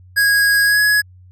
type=tone with pitch glide; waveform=square; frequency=1649 to 1679.8 Hz; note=G#6 to G#6; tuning=-13 to +19 cents; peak=-12 dBFS; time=0.16-1.02 s; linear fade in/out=20 ms; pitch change=+32 cents; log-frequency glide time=0.64-0.8 s; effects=added 91 Hz sine -41 dBFS peak until 1.31 s